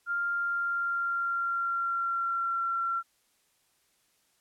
sine tone with pitch glide, 1396.9 to 1362.6 Hz, F6 to F6, 0 to -43 cents, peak -27 dBFS, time 0.06-3.03 s, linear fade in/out 50 ms, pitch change -43 cents, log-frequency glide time 0.31-2.65 s, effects white hiss -70 dBFS RMS until 4.4 s + low-pass 12000 Hz 12 dB/octave

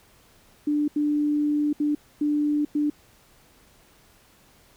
sine tone bursts at uneven times, 295.8 Hz, D4, 13 cents sharp, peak -20 dBFS, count 5, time 0.67-0.88 / 0.96-1.73 / 1.8-1.95 / 2.21-2.65 / 2.75-2.9 s, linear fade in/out 5 ms, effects pink hiss -57 dBFS RMS until 4.76 s

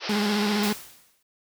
white band-pass noise, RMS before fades -32 dBFS, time 0-0.75 s, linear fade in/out 50 ms, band 320 to 5500 Hz, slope 96 dB/octave
35% pulse tone with vibrato, 207.7 Hz, G#3, in tune, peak -21 dBFS, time 0.09-0.73 s, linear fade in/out 5 ms, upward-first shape square, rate 15 Hz, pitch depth 33 cents each way
white noise with exponential decay, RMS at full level -31 dBFS, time 0.63-1.23 s, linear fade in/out 5 ms, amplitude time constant 130 ms
effects none

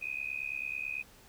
sine tone with amplitude modulation, 2500 Hz, D#7, 8 cents sharp, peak -30 dBFS, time 0.01-1.03 s, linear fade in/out 20 ms, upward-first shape sine, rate 69.1 Hz, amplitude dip 100%, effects pink hiss -58 dBFS RMS until 1.28 s

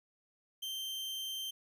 40% pulse tone, 3135 Hz, G7, 1 cent flat, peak -37 dBFS, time 0.62-1.51 s, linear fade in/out 10 ms, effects 13-bit

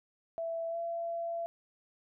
sine tone with pitch glide, 663 to 675.8 Hz, E5 to E5, +10 to +43 cents, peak -33 dBFS, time 0.38-1.46 s, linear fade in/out 0 ms, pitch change +33 cents, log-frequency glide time 0.69-0.77 s, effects none

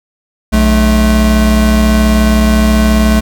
square tone pair together, 60.73 / 216.4 Hz, B1 / A3, -28 / -29 cents, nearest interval octave + minor seventh, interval 2199 cents, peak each -10 dBFS, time 0.52-3.21 s, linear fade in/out 20 ms, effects none

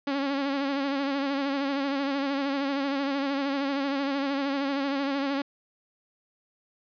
sawtooth tone with vibrato, 277.2 Hz, C#4, in tune, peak -22 dBFS, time 0.07-5.42 s, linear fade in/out 5 ms, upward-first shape sine, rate 13 Hz, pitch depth 49 cents each way, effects resampled to 11025 Hz + 9-bit

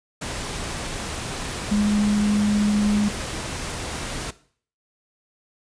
sine tone in noise, 207.7 Hz, G#3, in tune, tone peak -17 dBFS, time 1.71-3.09 s, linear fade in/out 10 ms, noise pink, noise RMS -30 dBFS, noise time 0.21-4.31 s, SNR +10 dB, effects noise-tail reverb RT60 0.5 s tail -17 dB re dry + resampled to 22050 Hz

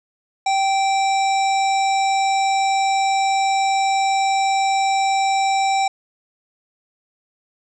harmonic tone with a mistuned harmonic, 779 Hz, G5, 11 cents flat, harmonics 1 / 3 / 5 / 7 / 9 / 10, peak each -16 / -26 / -30 / -33 / -35 / -36 dBFS, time 0.46-5.88 s, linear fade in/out 5 ms, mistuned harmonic 9, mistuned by +36 cents, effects none

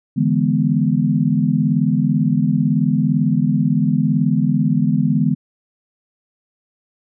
sine chord, E dominant seventh, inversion third, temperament equal, 146.83 / 164.81 / 207.7 / 246.9 Hz, D3 / E3 / G#3 / B3, 0 / 0 / 0 / 0 cents, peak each -19 dBFS, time 0.16-5.35 s, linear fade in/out 20 ms, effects none

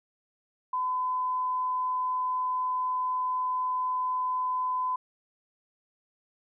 sine tone, 1012 Hz, B5, 42 cents sharp, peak -26 dBFS, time 0.73-4.96 s, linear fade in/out 5 ms, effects none

